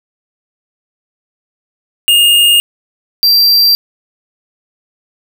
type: tone pair in turn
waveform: square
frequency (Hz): 2835 / 4712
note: F7 / D8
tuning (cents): +25 / +5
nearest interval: major sixth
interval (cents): 880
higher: second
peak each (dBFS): -6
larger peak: neither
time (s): 2.08-2.6 / 3.23-3.75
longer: neither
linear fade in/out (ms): 0
effects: none